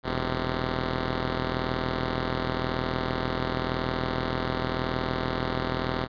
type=tone pair together; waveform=5% pulse; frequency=40.94 / 129.3 Hz; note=E1 / C3; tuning=-11 / -20 cents; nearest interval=octave + minor sixth; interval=1991 cents; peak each=-18 dBFS; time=0.03-6.08 s; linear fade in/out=50 ms; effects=resampled to 11025 Hz